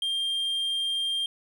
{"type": "tone", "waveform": "triangle", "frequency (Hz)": 3194, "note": "G7", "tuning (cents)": 32, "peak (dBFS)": -24, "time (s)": [0.02, 1.26], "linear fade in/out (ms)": 2, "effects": []}